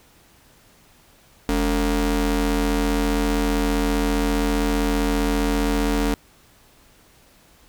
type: ring-modulated tone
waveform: 30% pulse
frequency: 164.81 Hz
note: E3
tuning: in tune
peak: -13 dBFS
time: 1.49-6.14 s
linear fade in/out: 0 ms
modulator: 120 Hz
effects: pink hiss -54 dBFS RMS until 7.68 s